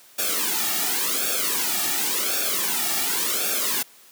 white noise with flanger, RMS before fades -24 dBFS, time 0.18-3.83 s, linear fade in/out 10 ms, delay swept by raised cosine 0.99 to 1.99 ms, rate 0.91 Hz, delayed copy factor -0.9, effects white hiss -51 dBFS RMS until 4.11 s + high-pass 200 Hz 12 dB/octave

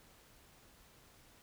silence, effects pink hiss -63 dBFS RMS until 1.42 s

